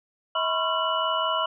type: tone cluster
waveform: sine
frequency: 643 / 999 / 1084 / 1364 / 2952 Hz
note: E5 / B5 / C#6 / F6 / F#7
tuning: -43 / +20 / -39 / -41 / -5 cents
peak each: -29 dBFS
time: 0.35-1.46 s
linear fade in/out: 5 ms
effects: none